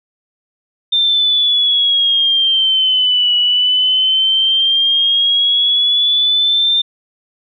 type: exponential two-way sweep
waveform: sine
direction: down then up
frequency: 3600 to 2934 to 3600 Hz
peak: -10 dBFS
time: 0.92-6.82 s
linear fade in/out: 10 ms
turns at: 3.35 s
effects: none